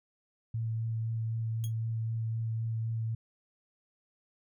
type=tone with vibrato; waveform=sine; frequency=113 Hz; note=A2; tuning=47 cents sharp; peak=-30 dBFS; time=0.54-3.15 s; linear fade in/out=5 ms; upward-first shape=sine; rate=3.9 Hz; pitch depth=11 cents each way
type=tone with exponential decay; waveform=10% pulse; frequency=3276 Hz; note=G#7; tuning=24 cents flat; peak=-30 dBFS; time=1.64-1.73 s; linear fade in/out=0 ms; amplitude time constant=18 ms
effects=none